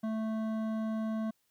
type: tone with hard clipping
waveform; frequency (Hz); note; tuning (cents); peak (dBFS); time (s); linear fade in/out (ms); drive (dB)
triangle; 220; A3; 0; -33; 0.03-1.31; 10; 15
effects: white hiss -75 dBFS RMS until 1.5 s